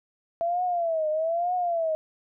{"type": "tone with vibrato", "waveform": "sine", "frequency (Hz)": 668, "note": "E5", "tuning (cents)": 23, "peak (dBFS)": -23, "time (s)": [0.41, 1.95], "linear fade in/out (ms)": 0, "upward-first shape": "triangle", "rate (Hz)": 1.1, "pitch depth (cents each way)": 160, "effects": []}